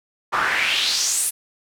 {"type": "noise with band-pass filter sweep", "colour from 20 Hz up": "pink", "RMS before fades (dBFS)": -21, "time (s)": [0.32, 1.31], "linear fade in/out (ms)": 20, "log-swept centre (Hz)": [1100, 11000], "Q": 3.4, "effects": []}